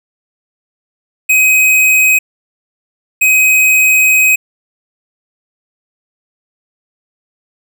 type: tone bursts at uneven times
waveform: square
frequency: 2525 Hz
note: D#7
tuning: 25 cents sharp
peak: -7 dBFS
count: 2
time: 1.29-2.19 / 3.21-4.36 s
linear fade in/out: 10 ms
effects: none

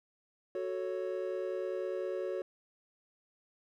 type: chord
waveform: triangle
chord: F# minor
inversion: none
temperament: equal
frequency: 370 / 440 / 554.4 Hz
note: F#4 / A4 / C#5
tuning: 0 / 0 / 0 cents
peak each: -35 / -38 / -36 dBFS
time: 0.55-2.42 s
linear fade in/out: 2 ms
effects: none

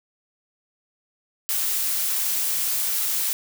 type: noise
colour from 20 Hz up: blue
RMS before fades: -24 dBFS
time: 1.49-3.33 s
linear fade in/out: 0 ms
effects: none

